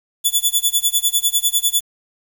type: tone with tremolo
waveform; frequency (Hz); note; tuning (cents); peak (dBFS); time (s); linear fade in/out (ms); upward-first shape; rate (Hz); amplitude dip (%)
10% pulse; 3453; A7; -33; -4; 0.24-1.81; 20; sine; 10; 95
effects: 7-bit